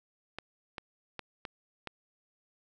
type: clicks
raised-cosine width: 0.3 ms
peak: -22 dBFS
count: 5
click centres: 0.386 / 0.782 / 1.193 / 1.452 / 1.873 s
effects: none